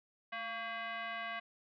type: tone with frequency modulation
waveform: sine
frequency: 220 Hz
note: A3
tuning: in tune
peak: -38 dBFS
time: 0.32-1.4 s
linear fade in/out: 10 ms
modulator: 911 Hz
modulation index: 2.6
effects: none